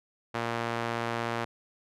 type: tone with band-pass filter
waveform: sawtooth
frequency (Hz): 116.54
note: A#2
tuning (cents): 0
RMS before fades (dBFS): -32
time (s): 0.34-1.45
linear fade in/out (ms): 10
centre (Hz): 1200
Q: 0.66
effects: none